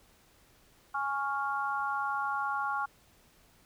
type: chord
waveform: sine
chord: Db major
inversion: second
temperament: equal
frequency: 830.6 / 1108.7 / 1396.9 Hz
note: Ab5 / Db6 / F6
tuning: 0 / 0 / 0 cents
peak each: -34 dBFS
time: 0.94-2.86 s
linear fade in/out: 10 ms
effects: pink hiss -63 dBFS RMS until 3.65 s